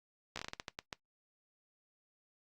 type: slowing click train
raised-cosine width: 0.2 ms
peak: -22 dBFS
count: 11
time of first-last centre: 0.36-0.928 s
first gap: 14 ms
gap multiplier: 1.29
effects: noise-tail reverb RT60 0.1 s tail -19 dB re dry + Opus 48 kbps